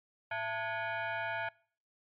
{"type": "tone with frequency modulation", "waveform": "sine", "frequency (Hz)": 109.5, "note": "A2", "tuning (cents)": -8, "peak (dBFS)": -33, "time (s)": [0.31, 1.49], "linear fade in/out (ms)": 5, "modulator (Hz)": 780, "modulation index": 2.6, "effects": ["noise-tail reverb RT60 0.5 s tail -25 dB re dry", "MP3 48 kbps"]}